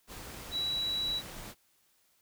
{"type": "tone in noise", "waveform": "sine", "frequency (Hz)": 3915, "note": "B7", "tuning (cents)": -16, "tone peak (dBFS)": -30, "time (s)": [0.51, 1.22], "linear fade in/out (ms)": 50, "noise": "pink", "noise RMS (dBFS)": -45, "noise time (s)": [0.07, 1.55], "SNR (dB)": 12, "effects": ["white hiss -70 dBFS RMS until 2.21 s"]}